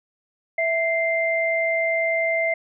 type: tone pair together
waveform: sine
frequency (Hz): 658.3 / 2090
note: E5 / C7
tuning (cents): -3 / -2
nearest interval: octave + minor sixth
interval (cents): 2001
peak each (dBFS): -22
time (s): 0.58-2.54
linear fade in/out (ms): 5
effects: none